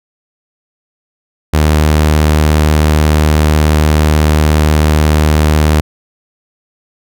sawtooth tone, 76.5 Hz, D#2, 29 cents flat, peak -3 dBFS, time 1.53-5.81 s, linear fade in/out 10 ms, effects none

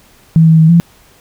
sine tone with pitch steps, 162.2 / 161 / 159.6 / 169.8 Hz, E3 / E3 / D#3 / F3, -28 / -41 / +44 / -48 cents, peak -3 dBFS, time 0.36-0.8 s, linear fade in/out 0 ms, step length 110 ms, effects pink hiss -46 dBFS RMS until 1.2 s

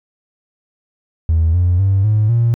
triangle tone with pitch steps, 81 / 88.84 / 97.45 / 106.88 / 117.23 Hz, E2 / F2 / G2 / A2 / A#2, -30 / +30 / -10 / -50 / +10 cents, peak -7 dBFS, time 1.29-2.54 s, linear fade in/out 0 ms, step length 250 ms, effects tanh soft clip ceiling -7 dBFS

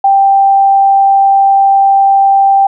sine tone, 786 Hz, G5, 4 cents sharp, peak -4 dBFS, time 0.04-2.67 s, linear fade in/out 5 ms, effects none

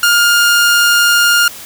sawtooth tone, 1412 Hz, F6, 19 cents sharp, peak -4 dBFS, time 0.03-1.48 s, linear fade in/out 2 ms, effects white hiss -31 dBFS RMS until 1.65 s

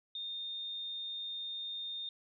sine tone, 3649 Hz, A#7, 38 cents flat, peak -38 dBFS, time 0.15-2.09 s, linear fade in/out 2 ms, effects none

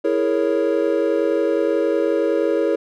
triangle chord, A# half-diminished seventh, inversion second, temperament equal, 329.6 / 415.3 / 466.2 / 554.4 Hz, E4 / G#4 / A#4 / C#5, 0 / 0 / 0 / 0 cents, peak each -20 dBFS, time 0.04-2.76 s, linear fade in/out 10 ms, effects none

